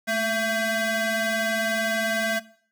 30% pulse ring-modulated tone, 451.1 Hz, A4, 43 cents sharp, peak -17 dBFS, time 0.07-2.4 s, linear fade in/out 20 ms, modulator 1120 Hz, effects noise-tail reverb RT60 0.5 s tail -18 dB re dry

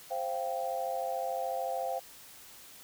sine chord, C suspended fourth, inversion none, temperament equal with one note detuned, 523.3 / 690.4 / 784 Hz, C5 / F5 / G5, 0 / -20 / 0 cents, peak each -36 / -35 / -36 dBFS, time 0.1-2 s, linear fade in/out 20 ms, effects white hiss -52 dBFS RMS until 2.83 s

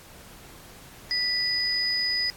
sine tone pair together, 1975.5 / 4978 Hz, B6 / D#8, 0 / 0 cents, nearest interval octave + major third, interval 1600 cents, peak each -30 / -24 dBFS, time 1.11-2.3 s, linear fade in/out 0 ms, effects pink hiss -48 dBFS RMS until 2.36 s + AAC 64 kbps

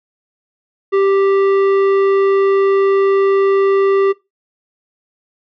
triangle tone with tanh clipping, 392 Hz, G4, in tune, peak -12 dBFS, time 0.92-4.13 s, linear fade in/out 20 ms, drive 16 dB, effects noise-tail reverb RT60 0.2 s tail -20 dB re dry

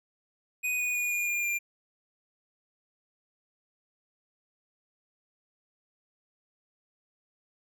square tone with pitch steps, 2489 / 2469 / 2449 / 2429 / 2410 / 2390 Hz, D#7 / D#7 / D#7 / D#7 / D7 / D7, 0 / -14 / -28 / -42 / +44 / +30 cents, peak -28 dBFS, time 0.63-1.59 s, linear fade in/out 20 ms, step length 160 ms, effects none

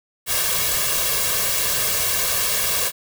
white noise with comb filter, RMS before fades -21 dBFS, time 0.26-2.92 s, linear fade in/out 50 ms, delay 1.8 ms, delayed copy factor +0.75, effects none

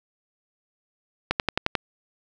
click train, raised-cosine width 0.3 ms, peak -5 dBFS, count 6, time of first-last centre 1.31-1.752 s, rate 11.3 Hz, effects none

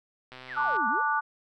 click train, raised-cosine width 0.3 ms, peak -28 dBFS, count 58, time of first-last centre 0.32-0.765 s, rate 128 Hz
sine exponential two-way sweep, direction down then up, 2349 to 207.7 to 598 Hz, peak -35 dBFS, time 0.47-1.03 s, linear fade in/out 50 ms, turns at 0.88 s
sine chord, D major, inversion second, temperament just, 881 / 1174.7 / 1468.3 Hz, A5 / D6 / F#6, +2 / 0 / -14 cents, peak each -28 dBFS, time 0.56-1.21 s, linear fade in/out 20 ms
effects none

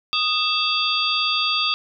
sine tone cluster, 1240 / 2662 / 3342 / 3599 / 4656 Hz, D#6 / E7 / G#7 / A7 / D8, -6 / +16 / +10 / +38 / -16 cents, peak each -25 dBFS, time 0.13-1.74 s, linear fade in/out 0 ms, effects none

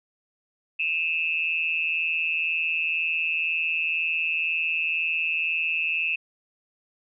sine tone with amplitude modulation, 2611 Hz, E7, 17 cents flat, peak -19 dBFS, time 0.79-6.16 s, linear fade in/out 10 ms, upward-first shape sine, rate 162 Hz, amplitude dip 85%, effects none

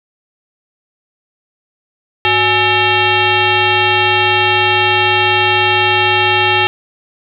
sine tone with frequency modulation, 1785 Hz, A6, 24 cents sharp, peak -9 dBFS, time 2.25-6.67 s, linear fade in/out 0 ms, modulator 472 Hz, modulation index 3.2, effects none

